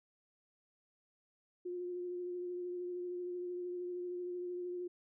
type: tone with vibrato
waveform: sine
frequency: 356.3 Hz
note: F4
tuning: 35 cents sharp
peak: -38 dBFS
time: 1.65-4.88 s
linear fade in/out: 10 ms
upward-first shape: triangle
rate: 13 Hz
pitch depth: 22 cents each way
effects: none